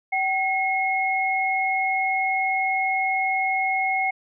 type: tone pair together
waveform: sine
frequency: 765.4 / 2165 Hz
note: G5 / C#7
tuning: -42 / -41 cents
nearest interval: octave + tritone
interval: 1801 cents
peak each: -23 dBFS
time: 0.12-4.11 s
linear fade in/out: 10 ms
effects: none